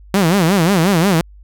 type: tone with vibrato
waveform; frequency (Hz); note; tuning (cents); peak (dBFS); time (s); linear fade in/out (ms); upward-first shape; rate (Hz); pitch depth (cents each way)
sawtooth; 180.4; F#3; -44; -7; 0.14-1.21; 2; sine; 5.6; 220
effects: added 50 Hz sine -38 dBFS peak until 1.43 s